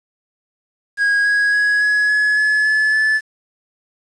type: tone with pitch steps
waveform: triangle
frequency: 1643 / 1656.3 / 1669.8 / 1683.3 / 1697 / 1710.8 / 1724.7 / 1738.7 Hz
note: G#6 / G#6 / G#6 / G#6 / G#6 / A6 / A6 / A6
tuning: -19 / -5 / +9 / +23 / +37 / -49 / -35 / -21 cents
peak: -11 dBFS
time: 0.97-3.21 s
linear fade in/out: 50 ms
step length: 280 ms
effects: resampled to 22050 Hz + 7-bit